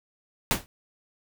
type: noise with exponential decay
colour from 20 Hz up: pink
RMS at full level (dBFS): -18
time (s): 0.51-0.66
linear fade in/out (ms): 0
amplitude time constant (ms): 31
effects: none